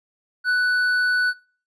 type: tone with hard clipping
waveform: triangle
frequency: 1486 Hz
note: F#6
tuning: 7 cents sharp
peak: -18 dBFS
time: 0.44-1.34 s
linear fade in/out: 50 ms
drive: 8 dB
effects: noise-tail reverb RT60 0.4 s tail -21 dB re dry + resampled to 22050 Hz